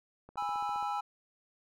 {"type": "click train", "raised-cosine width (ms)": 1, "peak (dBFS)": -37, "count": 9, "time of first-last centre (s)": [0.29, 0.827], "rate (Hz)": 14.9}
{"type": "chord", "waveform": "triangle", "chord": "E major", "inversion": "first", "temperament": "just", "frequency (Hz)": [824.1, 988.9, 1318.5], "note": ["G#5", "B5", "E6"], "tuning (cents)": [-14, 2, 0], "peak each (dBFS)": [-32, -37, -36], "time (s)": [0.37, 1.01], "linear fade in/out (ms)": 10}
{"effects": []}